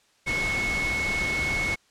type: tone in noise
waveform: sine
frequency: 2194 Hz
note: C#7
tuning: 18 cents flat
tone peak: -25 dBFS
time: 0.26-1.76 s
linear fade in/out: 20 ms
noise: pink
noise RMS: -31 dBFS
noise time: 0.26-1.76 s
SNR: +3 dB
effects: white hiss -63 dBFS RMS until 1.9 s + low-pass 7000 Hz 12 dB/octave